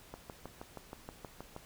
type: click train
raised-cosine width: 1 ms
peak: -29 dBFS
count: 10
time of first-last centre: 0.14-1.564 s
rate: 6.32 Hz
effects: pink hiss -57 dBFS RMS until 1.65 s